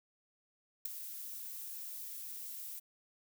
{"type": "noise with ADSR envelope", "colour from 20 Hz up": "violet", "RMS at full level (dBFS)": -32, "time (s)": [0.85, 2.8], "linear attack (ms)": 9, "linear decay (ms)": 3, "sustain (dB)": -13, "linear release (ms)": 17, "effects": []}